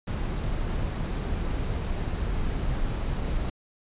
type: noise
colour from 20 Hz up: brown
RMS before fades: -28 dBFS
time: 0.07-3.5 s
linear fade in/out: 5 ms
effects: resampled to 8000 Hz